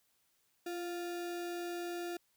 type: tone with sample-and-hold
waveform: sine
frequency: 346.4 Hz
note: F4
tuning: 14 cents flat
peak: -37 dBFS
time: 0.66-2.17 s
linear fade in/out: 5 ms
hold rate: 1050 Hz
effects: white hiss -75 dBFS RMS until 2.36 s